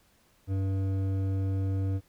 sine tone with hard clipping, 96.4 Hz, G2, 28 cents flat, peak -28 dBFS, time 0.47-2.01 s, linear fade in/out 50 ms, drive 10 dB, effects pink hiss -65 dBFS RMS until 2.08 s

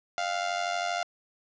sawtooth tone with amplitude modulation, 699 Hz, F5, 1 cent sharp, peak -21 dBFS, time 0.18-1.03 s, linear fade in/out 0 ms, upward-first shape sine, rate 92.6 Hz, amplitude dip 70%, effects resampled to 16000 Hz + 9-bit

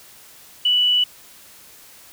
sine tone, 2960 Hz, F#7, in tune, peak -14 dBFS, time 0.65-1.04 s, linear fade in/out 5 ms, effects white hiss -46 dBFS RMS until 2.12 s

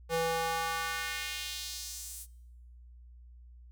square tone with high-pass filter sweep, 164.6 Hz, E3, 2 cents flat, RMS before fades -35 dBFS, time 0.09-2.27 s, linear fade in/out 50 ms, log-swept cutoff 410 to 10000 Hz, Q 1.5, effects noise-tail reverb RT60 1.0 s tail -24 dB re dry + added 60 Hz sine -50 dBFS peak until 3.71 s

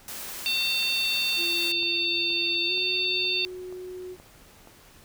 white high-pass noise, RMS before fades -37 dBFS, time 0.08-1.72 s, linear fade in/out 2 ms, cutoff 160 Hz, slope 48 dB/octave
harmonic tone, 902 Hz, A5, 43 cents sharp, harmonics 3 / 4 / 5, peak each -27 / -28 / -29 dBFS, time 0.46-3.45 s, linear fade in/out 0 ms
sine tone with pitch glide, 343.7 to 366.2 Hz, F4 to F#4, -28 to -18 cents, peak -35 dBFS, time 1.36-4.17 s, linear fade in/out 50 ms, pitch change +110 cents, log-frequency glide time 2.67-2.72 s
click train, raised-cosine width 1 ms, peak -34 dBFS, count 7, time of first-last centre 1.83-4.674 s, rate 2.11 Hz
effects pink hiss -53 dBFS RMS until 5.04 s

